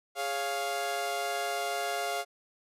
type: chord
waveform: sawtooth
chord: Db major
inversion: second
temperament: equal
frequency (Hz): 415.3 / 554.4 / 698.5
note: Ab4 / Db5 / F5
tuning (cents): 0 / 0 / 0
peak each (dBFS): -34 / -34 / -28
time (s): 0.15-2.25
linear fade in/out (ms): 50
effects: resampled to 32000 Hz